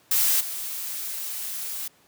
blue noise with level steps, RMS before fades -21 / -32 dBFS, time 0.11-1.88 s, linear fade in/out 5 ms, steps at 0.4 s, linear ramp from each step 10 ms, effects pink hiss -59 dBFS RMS until 2.07 s + high-pass 150 Hz 12 dB/octave

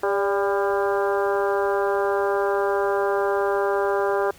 harmonic tone with a mistuned harmonic, 199.9 Hz, G3, 34 cents sharp, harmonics 2 / 3 / 4 / 5 / 6 / 7 / 8, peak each -22 / -26 / -28 / -30 / -32 / -33 / -34 dBFS, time 0.03-4.31 s, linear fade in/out 5 ms, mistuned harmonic 3, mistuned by -44 cents, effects pink hiss -49 dBFS RMS until 4.38 s

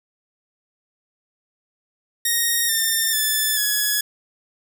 5% pulse tone with pitch steps, 1864.7 / 1804.3 / 1745.9 / 1689.3 Hz, A#6 / A6 / A6 / G#6, 0 / +43 / -14 / +29 cents, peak -8 dBFS, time 2.25-4.01 s, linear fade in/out 5 ms, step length 440 ms, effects none

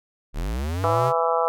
square linear sweep, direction up, 32.2 to 135.7 Hz, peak -25 dBFS, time 0.33-1.13 s, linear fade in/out 50 ms
harmonic tone, 165.7 Hz, E3, 9 cents sharp, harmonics 3 / 4 / 5 / 6 / 7 / 8, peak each -24 / -25 / -26 / -27 / -27 / -28 dBFS, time 0.84-1.48 s, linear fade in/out 0 ms
effects none

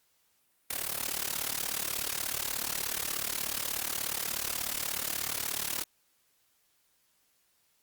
white noise with amplitude modulation, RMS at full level -30 dBFS, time 0.7-5.84 s, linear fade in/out 5 ms, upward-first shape sine, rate 36.6 Hz, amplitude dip 85%, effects white hiss -71 dBFS RMS until 7.82 s + Opus 48 kbps

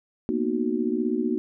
sine chord, B major seventh, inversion third, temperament just, 231.5 / 246.9 / 308.7 / 370.4 Hz, A#3 / B3 / D#4 / F#4, -12 / 0 / -14 / +2 cents, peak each -28 dBFS, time 0.29-1.38 s, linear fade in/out 0 ms, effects none

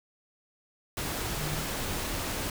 sine tone in noise, 150.2 Hz, D3, 39 cents sharp, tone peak -35 dBFS, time 1.38-1.63 s, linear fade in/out 2 ms, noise pink, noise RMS -33 dBFS, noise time 0.97-2.5 s, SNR -5 dB, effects none

